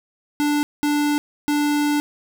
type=tone bursts at uneven times; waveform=square; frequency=293.7 Hz; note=D4; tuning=in tune; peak=-18 dBFS; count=3; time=0.4-0.63 / 0.83-1.18 / 1.48-2 s; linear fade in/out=0 ms; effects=none